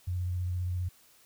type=tone with vibrato; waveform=sine; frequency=90 Hz; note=F#2; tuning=47 cents flat; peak=-29 dBFS; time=0.07-0.89 s; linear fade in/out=10 ms; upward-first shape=triangle; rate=15 Hz; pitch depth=29 cents each way; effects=white hiss -61 dBFS RMS until 1.25 s